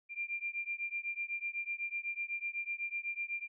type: beating tone pair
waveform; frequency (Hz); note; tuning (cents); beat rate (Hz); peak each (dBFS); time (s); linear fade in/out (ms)
sine; 2380 / 2388; D7 / D7; +22 / +28; 8; -39 / -39; 0.09-3.48; 50
effects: none